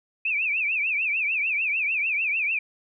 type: tone with vibrato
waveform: sine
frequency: 2489 Hz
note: D#7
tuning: in tune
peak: -22 dBFS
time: 0.25-2.59 s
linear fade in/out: 5 ms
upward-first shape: triangle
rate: 6.7 Hz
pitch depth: 180 cents each way
effects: none